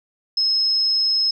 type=tone; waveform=sine; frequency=5170 Hz; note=E8; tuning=34 cents flat; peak=-16 dBFS; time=0.37-1.31 s; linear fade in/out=5 ms; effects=none